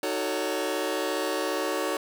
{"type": "chord", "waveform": "sawtooth", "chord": "D# half-diminished seventh", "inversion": "none", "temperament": "just", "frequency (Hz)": [311.1, 373.4, 448, 560], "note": ["D#4", "F#4", "A4", "C#5"], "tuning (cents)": [0, 16, 31, 18], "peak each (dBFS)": [-29, -28, -29, -27], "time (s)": [0.03, 1.97], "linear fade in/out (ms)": 2, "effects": []}